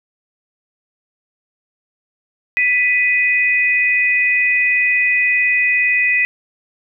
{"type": "tone pair together", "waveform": "sine", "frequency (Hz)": [1981.4, 2499], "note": ["B6", "D#7"], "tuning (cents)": [5, 7], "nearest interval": "major third", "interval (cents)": 402, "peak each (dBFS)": -15, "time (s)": [2.57, 6.25], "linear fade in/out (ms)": 0, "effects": []}